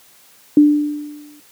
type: tone with exponential decay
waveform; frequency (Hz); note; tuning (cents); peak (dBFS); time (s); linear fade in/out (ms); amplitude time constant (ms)
sine; 295.7; D4; +12; -4; 0.57-1.4; 2; 180
effects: white hiss -49 dBFS RMS until 1.51 s + high-pass 100 Hz 12 dB/octave